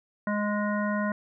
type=harmonic tone; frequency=207.7 Hz; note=G#3; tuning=in tune; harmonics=1 / 3 / 5 / 7 / 9; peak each=-27 / -32 / -34 / -35 / -37 dBFS; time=0.27-1.12 s; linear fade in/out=2 ms; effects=none